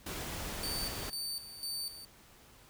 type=noise; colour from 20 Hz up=pink; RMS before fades=-40 dBFS; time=0.06-1.1 s; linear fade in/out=5 ms
type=tone with tremolo; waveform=sawtooth; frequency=4573 Hz; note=D8; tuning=47 cents flat; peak=-33 dBFS; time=0.63-2.05 s; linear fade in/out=2 ms; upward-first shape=square; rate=2 Hz; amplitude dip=70%
effects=pink hiss -59 dBFS RMS until 2.69 s